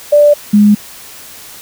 sine tone pair in turn, 587.3 / 207.6 Hz, D5 / G#3, 0 / 0 cents, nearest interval octave + tritone, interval 1800 cents, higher first, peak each -3 dBFS, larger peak neither, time 0.12-0.34 / 0.53-0.75 s, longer neither, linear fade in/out 10 ms, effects white hiss -33 dBFS RMS until 1.61 s

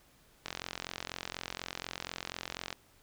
click train, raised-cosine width 0.2 ms, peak -19 dBFS, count 101, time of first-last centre 0.46-2.728 s, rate 44.1 Hz, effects pink hiss -64 dBFS RMS until 3.02 s

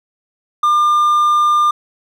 triangle tone, 1200 Hz, D6, 37 cents sharp, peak -8 dBFS, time 0.63-1.71 s, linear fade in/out 5 ms, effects none

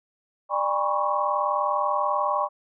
sine tone cluster, 596 / 807 / 979 / 1078 / 1118 Hz, D5 / G#5 / B5 / C#6 / C#6, +25 / -50 / -15 / -49 / +14 cents, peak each -28 dBFS, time 0.49-2.49 s, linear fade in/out 50 ms, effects none

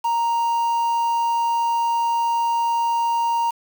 triangle tone with quantisation, 932.3 Hz, A#5, in tune, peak -16 dBFS, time 0.04-3.51 s, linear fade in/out 10 ms, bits 6, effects none

